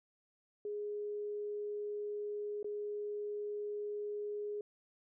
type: tone with dropouts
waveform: sine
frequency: 415.3 Hz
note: G#4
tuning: in tune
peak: -37 dBFS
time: 0.65-4.61 s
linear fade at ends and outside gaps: 2 ms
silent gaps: 2.629-2.644 s
effects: none